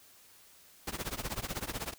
pink noise with tremolo, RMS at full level -34 dBFS, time 0.87-1.94 s, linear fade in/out 5 ms, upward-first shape triangle, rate 16 Hz, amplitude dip 100%, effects white hiss -59 dBFS RMS until 1.98 s

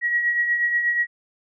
sine tone with tremolo, 1910 Hz, A#6, 42 cents sharp, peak -16 dBFS, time 0.01-1.07 s, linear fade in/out 50 ms, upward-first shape triangle, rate 8.3 Hz, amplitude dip 55%, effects none

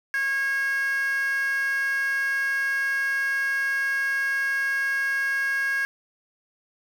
15% pulse tone with high-pass filter, 546 Hz, C#5, 26 cents flat, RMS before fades -25 dBFS, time 0.14-5.85 s, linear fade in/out 0 ms, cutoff 1700 Hz, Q 9.5, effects none

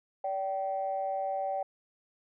sine tone pair together, 576.2 / 771 Hz, D5 / G5, -33 / -29 cents, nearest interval perfect fourth, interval 504 cents, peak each -33 / -31 dBFS, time 0.24-1.63 s, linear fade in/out 5 ms, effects tanh soft clip ceiling -22 dBFS

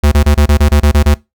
square tone bursts, 73.42 Hz, D2, in tune, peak -6 dBFS, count 10, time 0.03-1.145 s, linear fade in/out 10 ms, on 89 ms, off 25 ms, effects noise-tail reverb RT60 0.2 s tail -21 dB re dry

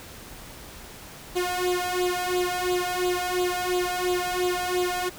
sawtooth tone with flanger, 360 Hz, F#4, 47 cents flat, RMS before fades -26 dBFS, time 1.35-5.1 s, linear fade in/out 20 ms, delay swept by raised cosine 0.26 to 1.56 ms, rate 2.9 Hz, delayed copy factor +0.85, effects pink hiss -43 dBFS RMS until 5.18 s

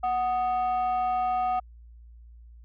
sine tone pair together, 740 / 1244.5 Hz, F#5 / D#6, 0 / 0 cents, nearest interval major sixth, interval 900 cents, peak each -22 / -30 dBFS, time 0.03-1.6 s, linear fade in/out 10 ms, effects tanh soft clip ceiling -21 dBFS + added 58 Hz sine -46 dBFS peak until 2.64 s

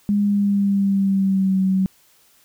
sine tone with pitch glide, 204.4 to 189.61 Hz, G#3 to F#3, -27 to +43 cents, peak -15 dBFS, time 0.09-1.86 s, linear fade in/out 0 ms, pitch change -130 cents, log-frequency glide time 0.2-1.61 s, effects white hiss -56 dBFS RMS until 2.44 s

